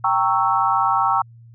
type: chord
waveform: sine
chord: G diminished seventh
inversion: none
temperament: equal with one note detuned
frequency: 784 / 923.8 / 1108.7 / 1318.5 Hz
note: G5 / Bb5 / Db6 / Fb6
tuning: 0 / -16 / 0 / 0 cents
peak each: -21 dBFS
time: 0.04-1.22 s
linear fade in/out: 5 ms
effects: added 116 Hz sine -42 dBFS peak until 1.54 s